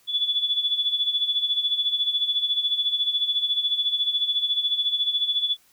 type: tone with tremolo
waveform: sine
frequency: 3438 Hz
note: A7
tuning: 41 cents flat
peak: -18 dBFS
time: 0.07-5.57 s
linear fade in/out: 50 ms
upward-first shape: sine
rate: 14 Hz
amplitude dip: 70%
effects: white hiss -60 dBFS RMS until 5.72 s